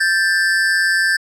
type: tone pair together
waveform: square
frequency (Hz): 1574.4 / 1754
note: G6 / A6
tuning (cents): +7 / -6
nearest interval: major second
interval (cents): 187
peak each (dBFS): -17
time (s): 0-1.17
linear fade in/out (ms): 10
effects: low-pass 8000 Hz 12 dB/octave